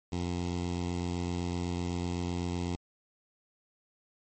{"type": "tone with notch filter", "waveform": "15% pulse", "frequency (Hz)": 87.9, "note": "F2", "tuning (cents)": 12, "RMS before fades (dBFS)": -33, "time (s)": [0.12, 2.76], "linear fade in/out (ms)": 5, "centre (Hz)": 1500, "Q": 1.3, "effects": ["MP3 32 kbps"]}